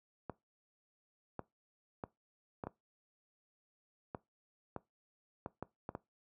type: clicks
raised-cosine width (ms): 1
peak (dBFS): -26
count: 11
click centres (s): 0.297 / 1.393 / 2.038 / 2.638 / 2.67 / 4.148 / 4.763 / 5.461 / 5.626 / 5.891 / 5.951
effects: noise-tail reverb RT60 0.2 s tail -20 dB re dry + high-pass 80 Hz 12 dB/octave